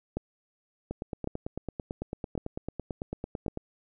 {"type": "two click trains", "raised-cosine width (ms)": 2, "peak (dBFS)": [-20, -17], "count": [25, 4], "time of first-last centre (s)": [[0.91, 3.574], [0.17, 3.481]], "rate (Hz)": [9.01, 0.906], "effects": []}